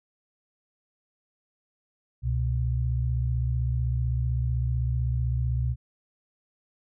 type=tone pair together; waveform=sine; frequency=67.13 / 122.9 Hz; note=C2 / B2; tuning=+45 / -8 cents; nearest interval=minor seventh; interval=1047 cents; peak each=-26 dBFS; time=2.22-5.76 s; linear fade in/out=50 ms; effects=none